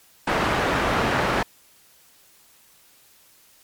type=low-pass noise; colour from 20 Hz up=white; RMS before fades=-22 dBFS; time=0.27-1.43 s; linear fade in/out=5 ms; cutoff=1400 Hz; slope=12 dB/octave; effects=white hiss -55 dBFS RMS until 3.63 s + MP3 96 kbps